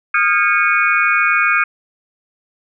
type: tone cluster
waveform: sine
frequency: 1234 / 1401 / 1618 / 2209 / 2461 Hz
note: D#6 / F6 / G#6 / C#7 / D#7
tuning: -15 / +5 / -46 / -7 / -20 cents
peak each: -18 dBFS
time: 0.14-1.64 s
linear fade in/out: 5 ms
effects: none